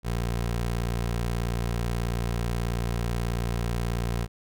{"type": "tone", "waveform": "20% pulse", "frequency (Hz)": 58.4, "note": "A#1", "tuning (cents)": 4, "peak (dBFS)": -21, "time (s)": [0.03, 4.28], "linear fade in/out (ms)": 50, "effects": []}